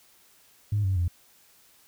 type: tone with pitch steps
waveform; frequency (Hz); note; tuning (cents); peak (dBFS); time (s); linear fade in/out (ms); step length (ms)
sine; 103.83 / 95.21 / 87.31; G#2 / G2 / F2; 0 / -50 / 0; -21; 0.72-1.08; 5; 120
effects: tanh soft clip ceiling -18 dBFS + white hiss -59 dBFS RMS until 1.87 s